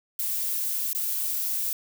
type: noise with dropouts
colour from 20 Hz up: violet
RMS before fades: -28 dBFS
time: 0.19-1.73 s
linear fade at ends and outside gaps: 1 ms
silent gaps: 0.931-0.949 s
effects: none